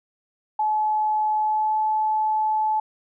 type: tone with pitch glide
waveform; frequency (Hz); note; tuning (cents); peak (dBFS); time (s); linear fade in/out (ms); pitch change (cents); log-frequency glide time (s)
sine; 857 to 864; A5 to A5; -46 to -32; -19; 0.59-2.8; 5; +14; 1.39-1.77
effects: none